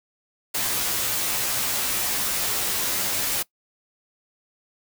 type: noise with comb filter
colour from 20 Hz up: white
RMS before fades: -25 dBFS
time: 0.54-3.43 s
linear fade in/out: 10 ms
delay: 13 ms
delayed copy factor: -0.9
effects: noise-tail reverb RT60 0.1 s tail -21 dB re dry